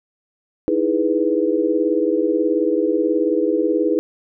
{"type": "chord", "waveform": "sine", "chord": "E major seventh", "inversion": "third", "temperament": "equal", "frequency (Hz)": [311.1, 329.6, 415.3, 493.9], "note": ["D#4", "E4", "G#4", "B4"], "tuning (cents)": [0, 0, 0, 0], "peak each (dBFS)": -21, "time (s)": [0.68, 3.99], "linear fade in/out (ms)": 0, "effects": []}